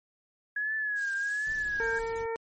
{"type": "tone with vibrato", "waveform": "sine", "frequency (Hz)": 1671, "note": "G#6", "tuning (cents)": 10, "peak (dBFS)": -28, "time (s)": [0.56, 1.99], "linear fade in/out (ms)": 5, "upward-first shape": "triangle", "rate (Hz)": 1.3, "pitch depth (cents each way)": 90}
{"type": "noise", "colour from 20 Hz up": "violet", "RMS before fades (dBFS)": -39, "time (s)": [0.95, 2.25], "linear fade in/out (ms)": 50}
{"type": "noise with tremolo", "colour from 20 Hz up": "brown", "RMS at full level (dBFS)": -46, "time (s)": [1.47, 2.26], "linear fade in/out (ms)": 2, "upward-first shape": "sine", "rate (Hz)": 11, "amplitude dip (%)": 30}
{"type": "harmonic tone", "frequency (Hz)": 455.2, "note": "A#4", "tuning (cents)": -41, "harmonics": [1, 2, 3, 4, 5], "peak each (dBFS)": [-31, -37, -46, -43, -46], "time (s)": [1.8, 2.36], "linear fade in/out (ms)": 0}
{"effects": ["MP3 32 kbps"]}